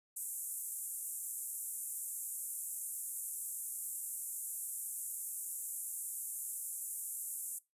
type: band-pass noise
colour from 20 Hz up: white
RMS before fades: -42 dBFS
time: 0.16-7.59 s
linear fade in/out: 10 ms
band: 7600 to 13000 Hz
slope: 48 dB/octave
effects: noise-tail reverb RT60 0.2 s tail -20 dB re dry + resampled to 32000 Hz